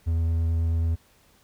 triangle tone with vibrato, 82.41 Hz, E2, in tune, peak -19 dBFS, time 0.06-0.96 s, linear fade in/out 20 ms, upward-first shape triangle, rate 9.2 Hz, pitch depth 11 cents each way, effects pink hiss -60 dBFS RMS until 1.43 s

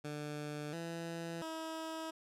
15% pulse tone with pitch steps, 148.7 / 167.2 / 321.3 Hz, D3 / E3 / E4, +22 / +25 / -44 cents, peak -34 dBFS, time 0.04-2.11 s, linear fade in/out 10 ms, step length 690 ms, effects low-pass 11000 Hz 12 dB/octave

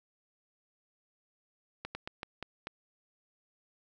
slowing click train, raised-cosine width 0.3 ms, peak -22 dBFS, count 6, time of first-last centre 1.85-2.671 s, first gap 100 ms, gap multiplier 1.25, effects none

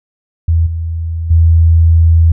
sine tone with level steps, 82.41 Hz, E2, in tune, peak -7 / -15 / -4 dBFS, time 0.48-2.32 s, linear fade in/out 5 ms, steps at 0.66 / 1.3 s, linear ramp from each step 10 ms, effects none

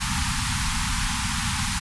pink band-stop noise, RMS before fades -25 dBFS, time 0-1.8 s, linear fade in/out 20 ms, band 250 to 810 Hz, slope 96 dB/octave, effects resampled to 24000 Hz

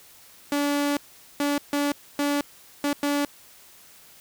sawtooth tone bursts at uneven times, 287.6 Hz, D4, 36 cents flat, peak -18 dBFS, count 6, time 0.52-0.97 / 1.4-1.58 / 1.73-1.92 / 2.19-2.41 / 2.84-2.93 / 3.03-3.25 s, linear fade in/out 2 ms, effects white hiss -51 dBFS RMS until 4.2 s

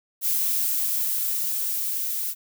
violet noise with level ramp, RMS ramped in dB -23 to -28 dBFS, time 0.21-2.35 s, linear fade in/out 50 ms, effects none

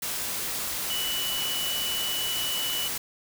sine tone in noise, 2960 Hz, F#7, in tune, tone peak -29 dBFS, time 0.9-2.88 s, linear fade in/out 5 ms, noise white, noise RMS -31 dBFS, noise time 0.02-2.98 s, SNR -1 dB, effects none

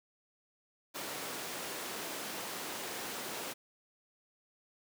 pink high-pass noise, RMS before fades -41 dBFS, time 0.94-3.54 s, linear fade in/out 20 ms, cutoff 300 Hz, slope 12 dB/octave, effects none

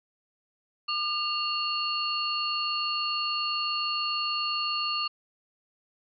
sine tone cluster, 1204 / 2787 / 4373 Hz, D6 / F7 / C#8, +43 / -4 / -24 cents, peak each -31 dBFS, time 0.88-5.08 s, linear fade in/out 10 ms, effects none

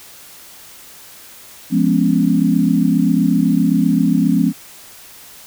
sine chord, C# dominant seventh, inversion first, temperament just, 173.24 / 207.9 / 249.5 / 277.2 Hz, E#3 / G#3 / B3 / C#4, -14 / +2 / +18 / 0 cents, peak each -17 dBFS, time 1.7-4.53 s, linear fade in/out 50 ms, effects white hiss -40 dBFS RMS until 5.46 s

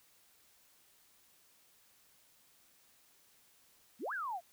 sine exponential two-way sweep, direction up then down, 188.4 to 1720 to 653 Hz, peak -36 dBFS, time 3.99-4.41 s, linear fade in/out 50 ms, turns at 4.13 s, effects white hiss -67 dBFS RMS until 4.52 s

